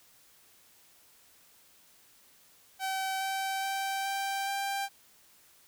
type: tone with pitch steps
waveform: sawtooth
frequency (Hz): 767 / 772.8 / 778.6 / 784.5 / 790.4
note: G5 / G5 / G5 / G5 / G5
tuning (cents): -38 / -25 / -12 / +1 / +14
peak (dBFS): -27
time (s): 2.79-4.89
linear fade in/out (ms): 50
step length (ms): 420
effects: white hiss -61 dBFS RMS until 5.67 s